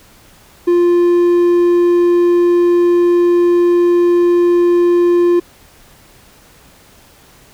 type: tone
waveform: triangle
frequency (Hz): 349.2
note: F4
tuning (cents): 0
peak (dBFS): -6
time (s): 0.67-5.4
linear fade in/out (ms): 10
effects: pink hiss -45 dBFS RMS until 7.53 s